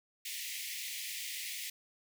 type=high-pass noise; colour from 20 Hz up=pink; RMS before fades=-41 dBFS; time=0.25-1.7 s; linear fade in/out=5 ms; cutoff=1900 Hz; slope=96 dB/octave; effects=none